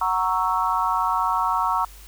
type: chord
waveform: sine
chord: F# dominant seventh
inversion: none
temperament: equal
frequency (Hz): 740 / 932.3 / 1108.7 / 1318.5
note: F#5 / A#5 / C#6 / E6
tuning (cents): 0 / 0 / 0 / 0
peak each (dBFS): -28 / -23 / -24 / -26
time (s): 0.01-1.85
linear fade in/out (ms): 5
effects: added 50 Hz sine -43 dBFS peak until 2.07 s + white hiss -48 dBFS RMS until 2.07 s